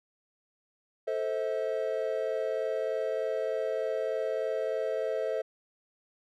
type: chord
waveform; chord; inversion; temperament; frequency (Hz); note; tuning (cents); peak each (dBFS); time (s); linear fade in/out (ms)
triangle; A minor; none; equal with one note detuned; 440 / 523.3 / 642.7; A4 / C5 / E5; 0 / 0 / -44; -31; 1.07-5.42; 10
effects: none